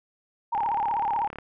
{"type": "tone with vibrato", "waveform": "sine", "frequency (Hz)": 870, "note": "A5", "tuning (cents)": -20, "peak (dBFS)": -23, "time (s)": [0.52, 1.28], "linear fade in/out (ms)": 10, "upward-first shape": "sine", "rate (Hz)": 16, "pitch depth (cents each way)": 150}
{"type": "click train", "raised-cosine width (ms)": 0.5, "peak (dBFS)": -22, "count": 31, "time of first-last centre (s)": [0.55, 1.386], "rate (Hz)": 35.9}
{"effects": []}